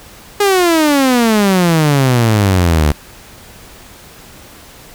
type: exponential sweep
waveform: sawtooth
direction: down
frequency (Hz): 415.3 to 72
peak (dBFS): -5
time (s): 0.4-2.92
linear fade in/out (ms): 5
effects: pink hiss -38 dBFS RMS until 4.94 s